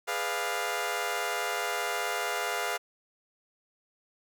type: chord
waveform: 15% pulse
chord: G# diminished seventh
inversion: none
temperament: equal with one note detuned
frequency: 415.3 / 493.9 / 595.2 / 698.5 Hz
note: G#4 / B4 / D5 / F5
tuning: 0 / 0 / +23 / 0 cents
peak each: -30 / -29 / -32 / -26 dBFS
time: 0.07-2.78 s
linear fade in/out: 20 ms
effects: none